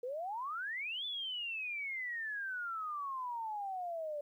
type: exponential two-way sweep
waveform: sine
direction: up then down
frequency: 473.2 to 3520 to 576 Hz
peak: -37 dBFS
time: 0.03-4.21 s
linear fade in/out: 5 ms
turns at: 1.05 s
effects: 12-bit